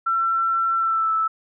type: tone with pitch glide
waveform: sine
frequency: 1347 to 1314 Hz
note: E6 to E6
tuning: +37 to -6 cents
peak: -18 dBFS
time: 0.06-1.28 s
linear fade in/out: 10 ms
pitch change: -43 cents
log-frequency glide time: 0.77-1.12 s
effects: none